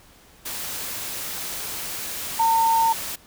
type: tone in noise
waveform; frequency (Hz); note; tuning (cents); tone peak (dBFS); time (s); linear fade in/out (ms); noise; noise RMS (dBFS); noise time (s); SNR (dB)
sine; 908; A#5; -46; -16; 2.39-2.93; 10; white; -31; 0.45-3.16; +12
effects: pink hiss -52 dBFS RMS until 3.26 s